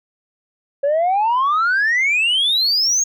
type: exponential sweep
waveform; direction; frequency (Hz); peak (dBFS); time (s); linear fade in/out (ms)
sine; up; 549 to 6645; -12; 0.83-3.04; 10
effects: tanh soft clip ceiling -12 dBFS